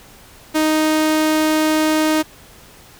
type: tone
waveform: sawtooth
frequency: 311.1 Hz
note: D#4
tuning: in tune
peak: -10 dBFS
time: 0.54-2.23 s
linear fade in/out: 20 ms
effects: pink hiss -44 dBFS RMS until 2.99 s